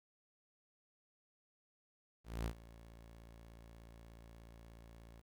sawtooth tone with ADSR envelope, 56.7 Hz, A#1, 47 cents flat, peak -32 dBFS, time 2.24-5.22 s, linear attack 220 ms, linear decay 76 ms, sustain -19 dB, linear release 27 ms, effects 12-bit

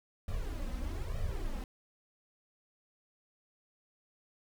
brown noise with flanger, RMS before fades -36 dBFS, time 0.28-1.64 s, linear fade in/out 2 ms, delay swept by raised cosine 1.6 to 3.9 ms, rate 1.1 Hz, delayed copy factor +0.9, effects none

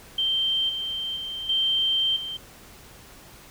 sine tone with level steps, 3136 Hz, G7, in tune, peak -21 / -27 / -30 / -20 / -30 dBFS, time 0.18-2.37 s, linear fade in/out 5 ms, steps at 0.69 / 1.16 / 1.49 / 2.16 s, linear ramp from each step 5 ms, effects pink hiss -48 dBFS RMS until 3.5 s

